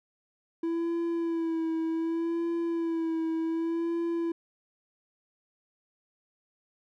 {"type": "tone with vibrato", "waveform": "triangle", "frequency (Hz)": 330.9, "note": "E4", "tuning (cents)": 7, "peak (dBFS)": -25, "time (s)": [0.63, 4.32], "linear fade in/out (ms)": 5, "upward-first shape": "sine", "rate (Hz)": 0.66, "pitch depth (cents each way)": 35, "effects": []}